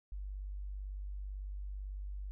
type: tone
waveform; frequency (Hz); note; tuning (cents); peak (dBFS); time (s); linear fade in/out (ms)
sine; 49; G1; 0; -39; 0.12-2.31; 0
effects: none